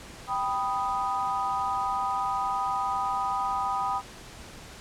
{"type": "chord", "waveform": "sine", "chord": "G augmented", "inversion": "none", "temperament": "equal", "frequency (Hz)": [784, 987.8, 1244.5], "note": ["G5", "B5", "D#6"], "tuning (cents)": [0, 0, 0], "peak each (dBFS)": -30, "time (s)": [0.27, 4.02], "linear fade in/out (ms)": 50, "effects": ["pink hiss -45 dBFS RMS until 4.8 s", "low-pass 9000 Hz 12 dB/octave"]}